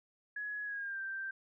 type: tone with pitch glide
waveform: sine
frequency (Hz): 1682 to 1569.4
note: G#6 to G6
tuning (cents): +22 to +2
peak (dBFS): -37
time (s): 0.36-1.31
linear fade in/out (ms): 5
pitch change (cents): -120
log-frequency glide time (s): 0.64-1
effects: none